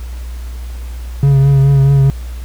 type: tone with vibrato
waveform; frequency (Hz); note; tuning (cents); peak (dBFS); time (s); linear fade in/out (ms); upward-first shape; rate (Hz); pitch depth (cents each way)
triangle; 138; C#3; -7; -4; 1.23-2.1; 0; triangle; 4.7; 32
effects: added 60 Hz sine -22 dBFS peak until 2.44 s + pink hiss -40 dBFS RMS until 2.44 s